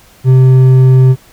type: tone with hard clipping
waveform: sine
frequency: 129.8 Hz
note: C3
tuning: 13 cents flat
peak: -4 dBFS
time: 0.24-1.16 s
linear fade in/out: 50 ms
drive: 5 dB
effects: pink hiss -43 dBFS RMS until 1.32 s